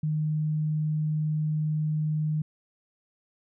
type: tone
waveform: sine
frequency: 153.7 Hz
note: D#3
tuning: 21 cents flat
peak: -24 dBFS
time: 0.03-2.42 s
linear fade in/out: 5 ms
effects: none